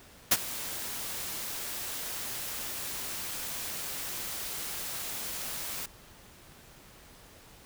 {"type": "noise with ADSR envelope", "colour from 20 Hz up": "white", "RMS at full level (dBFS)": -20, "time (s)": [0.31, 5.86], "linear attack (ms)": 10, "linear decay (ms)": 42, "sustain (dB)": -17, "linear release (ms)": 6, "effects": ["pink hiss -54 dBFS RMS until 7.65 s"]}